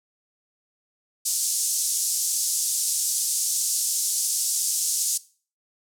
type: band-pass noise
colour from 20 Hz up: pink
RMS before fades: -25 dBFS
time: 1.25-5.18 s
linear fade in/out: 10 ms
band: 5900 to 11000 Hz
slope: 24 dB/octave
effects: noise-tail reverb RT60 0.4 s tail -19 dB re dry